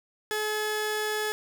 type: tone pair together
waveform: sawtooth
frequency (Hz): 426.5 / 853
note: G#4 / G#5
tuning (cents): +46 / +46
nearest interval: octave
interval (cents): 1200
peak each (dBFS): -25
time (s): 0.31-1.32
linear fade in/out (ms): 0
effects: 9-bit